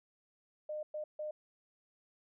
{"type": "tone bursts at uneven times", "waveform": "sine", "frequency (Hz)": 608, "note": "D#5", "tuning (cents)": -40, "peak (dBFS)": -37, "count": 3, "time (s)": [[0.69, 0.83], [0.94, 1.04], [1.19, 1.31]], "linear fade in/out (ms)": 5, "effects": []}